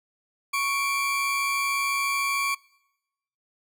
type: tone pair together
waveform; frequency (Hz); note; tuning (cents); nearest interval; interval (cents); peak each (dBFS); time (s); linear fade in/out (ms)
40% pulse; 1108.7 / 2351; C#6 / D7; 0 / +1; octave + minor second; 1301; -26; 0.53-2.55; 10
effects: noise-tail reverb RT60 0.9 s tail -24 dB re dry